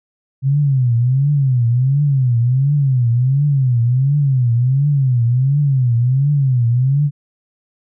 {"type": "tone with vibrato", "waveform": "sine", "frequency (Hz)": 130.8, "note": "C3", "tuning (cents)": 0, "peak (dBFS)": -11, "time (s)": [0.42, 7.11], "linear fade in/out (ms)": 50, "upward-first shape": "triangle", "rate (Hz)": 1.4, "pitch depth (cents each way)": 220, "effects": []}